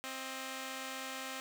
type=tone pair together; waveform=5% pulse; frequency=263.6 / 626.9 Hz; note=C4 / D#5; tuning=+13 / +13 cents; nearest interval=octave + minor third; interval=1500 cents; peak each=-30 / -35 dBFS; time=0.04-1.4 s; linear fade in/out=0 ms; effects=none